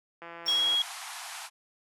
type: click train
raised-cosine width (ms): 0.5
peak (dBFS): -28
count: 90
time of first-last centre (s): 0.22-0.747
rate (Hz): 169
type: band-pass noise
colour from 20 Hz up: pink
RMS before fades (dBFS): -41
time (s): 0.45-1.5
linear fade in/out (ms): 50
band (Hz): 690 to 12000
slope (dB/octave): 96
type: tone with exponential decay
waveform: triangle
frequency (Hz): 5490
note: F8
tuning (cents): -31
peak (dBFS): -29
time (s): 0.46-0.87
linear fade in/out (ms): 5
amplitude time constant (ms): 89
type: tone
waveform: sine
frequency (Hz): 3305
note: G#7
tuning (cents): -9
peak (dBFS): -23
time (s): 0.48-0.82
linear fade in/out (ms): 2
effects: high-pass 300 Hz 12 dB/octave